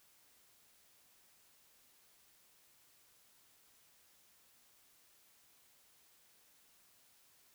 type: silence
effects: white hiss -68 dBFS RMS until 7.54 s